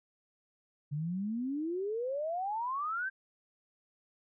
sine exponential sweep, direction up, 140.9 to 1603 Hz, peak -32 dBFS, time 0.91-3.1 s, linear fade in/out 20 ms, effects none

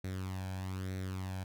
sawtooth tone with flanger, 94 Hz, F#2, 28 cents sharp, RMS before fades -39 dBFS, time 0.04-1.44 s, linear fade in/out 5 ms, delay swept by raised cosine 0.5 to 1.26 ms, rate 1.1 Hz, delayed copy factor +0.65, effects none

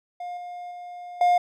triangle tone with level steps, 710 Hz, F5, 28 cents sharp, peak -29 / -32 / -34 / -14 dBFS, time 0.2-1.38 s, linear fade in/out 5 ms, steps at 0.37 / 0.71 / 1.21 s, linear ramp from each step 2 ms, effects none

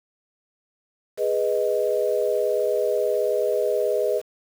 sine chord, G# minor, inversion none, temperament equal, 415.3 / 493.9 / 622.3 Hz, G#4 / B4 / D#5, 0 / 0 / 0 cents, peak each -24 dBFS, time 1.17-4.22 s, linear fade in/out 50 ms, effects 7-bit

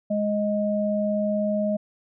sine tone pair together, 208.2 / 624 Hz, G#3 / D#5, +5 / +5 cents, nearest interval octave + perfect fifth, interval 1900 cents, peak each -24 dBFS, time 0.1-1.77 s, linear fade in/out 10 ms, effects none

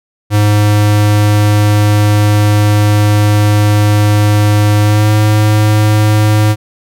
square tone with pitch glide, 104.5 to 106.45 Hz, G#2 to G#2, +11 to +43 cents, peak -7 dBFS, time 0.3-6.56 s, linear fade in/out 50 ms, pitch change +32 cents, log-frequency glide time 4.81-5.11 s, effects none

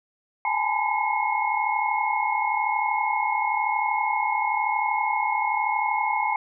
sine tone cluster, 822 / 854 / 895 / 1007 / 2168 Hz, G#5 / G#5 / A5 / B5 / C#7, -18 / +48 / +29 / +33 / -39 cents, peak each -28 dBFS, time 0.45-6.36 s, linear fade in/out 2 ms, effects none

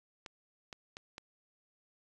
clicks, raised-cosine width 0.2 ms, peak -27 dBFS, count 4, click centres 0.262 / 0.728 / 0.969 / 1.181 s, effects resampled to 24000 Hz

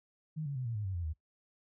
sine tone with pitch steps, 155.7 / 141.14 / 127.94 / 115.97 / 105.12 / 95.29 / 86.38 / 78.3 Hz, D#3 / C#3 / C3 / A#2 / G#2 / G2 / F2 / D#2, +2 / +32 / -38 / -9 / +21 / -49 / -18 / +11 cents, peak -34 dBFS, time 0.36-1.136 s, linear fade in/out 20 ms, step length 97 ms, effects noise-tail reverb RT60 0.1 s tail -19 dB re dry

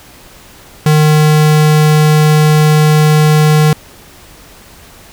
square tone, 152.9 Hz, D#3, 30 cents flat, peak -6 dBFS, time 0.86-3.73 s, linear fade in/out 2 ms, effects pink hiss -38 dBFS RMS until 5.12 s

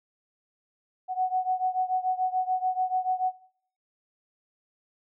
sine beating tone pair, 740 / 746.9 Hz, F#5 / F#5, 0 / +16 cents, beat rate 6.9 Hz, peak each -26 / -28 dBFS, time 1.08-3.33 s, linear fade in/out 50 ms, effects noise-tail reverb RT60 0.6 s tail -19 dB re dry

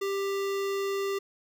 square tone with notch filter, 394.6 Hz, G4, 11 cents sharp, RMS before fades -30 dBFS, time 0.01-1.19 s, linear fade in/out 10 ms, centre 9800 Hz, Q 1.7, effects none

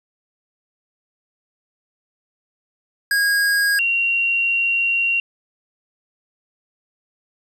square / sine tone pair in turn, 1637 / 2753 Hz, G#6 / F7, -25 / -25 cents, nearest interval major sixth, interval 900 cents, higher second, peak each -16 dBFS, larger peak neither, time 3.11-3.79 / 3.79-5.2 s, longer second, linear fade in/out 2 ms, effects resampled to 32000 Hz + 9-bit

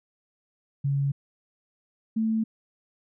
sine tone pair in turn, 139.6 / 221.6 Hz, C#3 / A3, +13 / +13 cents, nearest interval minor sixth, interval 800 cents, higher second, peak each -22 dBFS, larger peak neither, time 0.84-1.12 / 2.16-2.44 s, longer neither, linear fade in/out 10 ms, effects none

